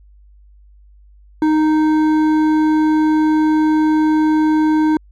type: tone with hard clipping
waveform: sine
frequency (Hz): 310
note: D#4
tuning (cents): -6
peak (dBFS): -13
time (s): 1.42-4.97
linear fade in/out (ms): 2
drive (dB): 9
effects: added 50 Hz sine -43 dBFS peak until 5.11 s